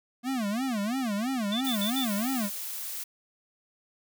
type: tone with vibrato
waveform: square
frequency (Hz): 231.7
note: A#3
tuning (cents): -10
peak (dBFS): -28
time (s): 0.23-2.5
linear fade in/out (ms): 50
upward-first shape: sine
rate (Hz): 3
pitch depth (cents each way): 260
type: tone bursts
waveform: sine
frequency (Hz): 3520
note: A7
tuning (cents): 0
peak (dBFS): -30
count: 4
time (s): 1.52-2.047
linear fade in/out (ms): 2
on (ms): 86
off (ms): 61
type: noise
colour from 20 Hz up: blue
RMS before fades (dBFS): -36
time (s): 1.64-3.04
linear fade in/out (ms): 10
effects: none